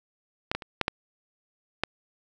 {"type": "clicks", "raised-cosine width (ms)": 0.3, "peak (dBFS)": [-10, -13, -23, -7, -8, -8], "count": 6, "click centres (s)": [0.515, 0.55, 0.622, 0.813, 0.881, 1.836], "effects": []}